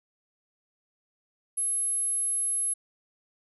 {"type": "tone", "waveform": "sine", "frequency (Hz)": 10800, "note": "E9", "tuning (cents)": 41, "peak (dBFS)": -25, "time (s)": [1.57, 2.74], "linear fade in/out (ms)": 10, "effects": []}